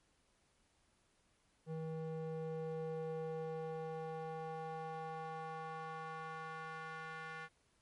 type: tone with band-pass filter sweep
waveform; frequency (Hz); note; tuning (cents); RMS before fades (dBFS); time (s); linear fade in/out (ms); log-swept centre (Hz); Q
square; 160; D#3; +49; -44; 1.66-7.49; 50; 330 to 1600; 2
effects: pink hiss -75 dBFS RMS until 7.81 s + MP3 48 kbps